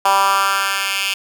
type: tone with high-pass filter sweep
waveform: 10% pulse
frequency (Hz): 196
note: G3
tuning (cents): 0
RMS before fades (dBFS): -17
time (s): 0.05-1.14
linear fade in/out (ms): 5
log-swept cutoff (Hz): 870 to 2600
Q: 2.6
effects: none